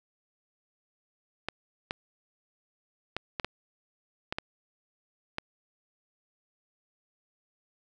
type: clicks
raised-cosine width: 0.3 ms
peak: -15 dBFS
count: 8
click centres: 1.486 / 1.909 / 3.166 / 3.398 / 3.446 / 4.325 / 4.385 / 5.384 s
effects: none